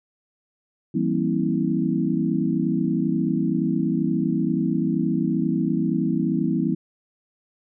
sine tone cluster, 164.7 / 193 / 235.2 / 267.7 / 324.4 Hz, E3 / G3 / A#3 / C4 / E4, -1 / -27 / +16 / +40 / -28 cents, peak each -26 dBFS, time 0.94-6.75 s, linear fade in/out 10 ms, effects none

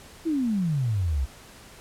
sine exponential sweep, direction down, 340 to 61.74 Hz, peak -22 dBFS, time 0.25-1.26 s, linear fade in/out 20 ms, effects pink hiss -48 dBFS RMS until 1.8 s + low-pass 12000 Hz 12 dB/octave

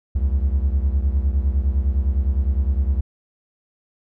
triangle beating tone pair, 65.41 / 75.21 Hz, C2 / D2, 0 / +42 cents, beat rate 9.8 Hz, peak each -16 / -20 dBFS, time 0.15-3.01 s, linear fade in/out 10 ms, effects none

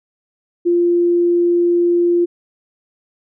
sine tone, 347.2 Hz, F4, 10 cents flat, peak -11 dBFS, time 0.65-2.26 s, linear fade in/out 20 ms, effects none

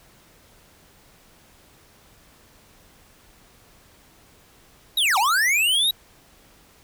square linear two-way sweep, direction down then up, 3951 to 736 to 3887 Hz, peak -18 dBFS, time 4.97-5.91 s, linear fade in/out 5 ms, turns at 5.18 s, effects pink hiss -54 dBFS RMS until 6.83 s

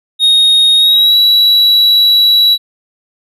triangle tone with pitch glide, 3729 to 3914 Hz, A#7 to B7, 0 to -16 cents, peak -4 dBFS, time 0.19-2.58 s, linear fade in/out 50 ms, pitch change +84 cents, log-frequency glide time 0.77-1.16 s, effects none

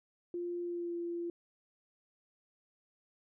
sine tone with pitch glide, 349.2 to 343.2 Hz, F4 to F4, 0 to -30 cents, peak -35 dBFS, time 0.34-1.3 s, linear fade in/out 2 ms, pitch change -30 cents, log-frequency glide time 0.62-0.95 s, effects none

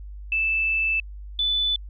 sine tone pair in turn, 2637 / 3491 Hz, E7 / A7, 0 / -14 cents, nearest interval perfect fourth, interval 486 cents, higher second, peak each -20 dBFS, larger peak neither, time 0.32-1 / 1.39-1.76 s, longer first, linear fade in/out 2 ms, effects added 50 Hz sine -35 dBFS peak until 1.89 s

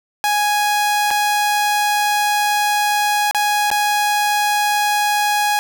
sawtooth tone with dropouts, 830.6 Hz, G#5, in tune, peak -11 dBFS, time 0.24-5.59 s, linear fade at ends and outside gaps 0 ms, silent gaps 1.106-1.111 / 3.311-3.347 / 3.703-3.714 s, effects none

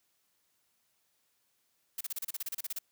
blue noise bursts, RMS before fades -36 dBFS, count 14, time 1.98-2.788 s, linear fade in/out 5 ms, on 28 ms, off 32 ms, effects white hiss -75 dBFS RMS until 2.91 s + high-pass 60 Hz 12 dB/octave

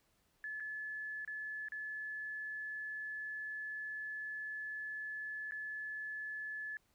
sine tone with dropouts, 1722 Hz, A6, 38 cents flat, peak -40 dBFS, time 0.44-6.77 s, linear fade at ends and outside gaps 1 ms, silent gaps 0.6-0.604 / 1.249-1.276 / 1.685-1.72 / 5.51-5.52 s, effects pink hiss -75 dBFS RMS until 6.94 s

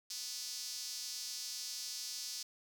sawtooth tone with high-pass filter, 247.3 Hz, B3, 3 cents sharp, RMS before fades -43 dBFS, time 0.1-2.43 s, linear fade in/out 5 ms, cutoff 5100 Hz, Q 3.2, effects none

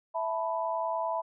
sine chord, E suspended fourth, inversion none, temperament just, 659.3 / 879 / 988.9 Hz, E5 / A5 / B5, 0 / -2 / +2 cents, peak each -32 / -35 / -32 dBFS, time 0.14-1.22 s, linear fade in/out 20 ms, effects none

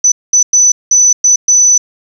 sine tone bursts at uneven times, 5990 Hz, F#8, 20 cents sharp, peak -4 dBFS, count 6, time 0.04-0.12 / 0.33-0.43 / 0.53-0.72 / 0.91-1.13 / 1.24-1.36 / 1.48-1.78 s, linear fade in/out 5 ms, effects 7-bit

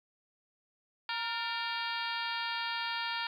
harmonic tone with a mistuned harmonic, 466.2 Hz, A#4, in tune, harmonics 2 / 3 / 4 / 5 / 6 / 7 / 8 / 9 / 10, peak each -38 / -40 / -41 / -42 / -43 / -43 / -44 / -45 / -45 dBFS, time 1.09-3.27 s, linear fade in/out 2 ms, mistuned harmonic 4, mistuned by -63 cents, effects 11-bit

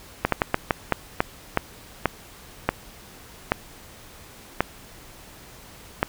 slowing click train, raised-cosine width 0.5 ms, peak -3 dBFS, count 13, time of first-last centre 0.25-6.029 s, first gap 73 ms, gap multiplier 1.31, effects pink hiss -46 dBFS RMS until 6.08 s

